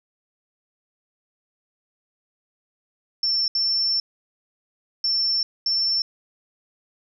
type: tone bursts at uneven times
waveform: sine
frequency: 5390 Hz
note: E8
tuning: 38 cents sharp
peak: -19 dBFS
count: 4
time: 3.23-3.48 / 3.55-4 / 5.04-5.43 / 5.66-6.02 s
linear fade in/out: 2 ms
effects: none